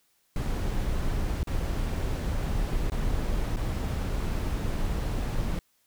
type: noise with dropouts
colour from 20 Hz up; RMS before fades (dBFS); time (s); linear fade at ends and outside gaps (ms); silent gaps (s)
brown; -28; 0.36-5.59; 1; 1.431-1.472 / 2.899-2.919 / 3.561-3.568
effects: white hiss -69 dBFS RMS until 5.86 s